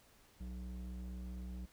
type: tone with band-pass filter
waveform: square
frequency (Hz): 61.74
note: B1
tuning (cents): 0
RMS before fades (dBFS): -45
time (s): 0.4-1.66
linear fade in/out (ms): 10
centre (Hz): 120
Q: 5.8
effects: pink hiss -66 dBFS RMS until 1.72 s